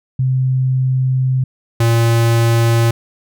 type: tone pair in turn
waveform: sine / square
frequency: 130 / 115.82 Hz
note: C3 / A#2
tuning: -11 / -11 cents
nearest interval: major second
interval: 200 cents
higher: first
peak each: -12 / -11 dBFS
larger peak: second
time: 0.19-1.44 / 1.8-2.91 s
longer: first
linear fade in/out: 5 ms
effects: none